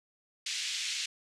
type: band-pass noise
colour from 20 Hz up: pink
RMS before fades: -35 dBFS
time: 0.46-1.06 s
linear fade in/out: 5 ms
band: 2400 to 7300 Hz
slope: 24 dB/octave
effects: low-pass 11000 Hz 12 dB/octave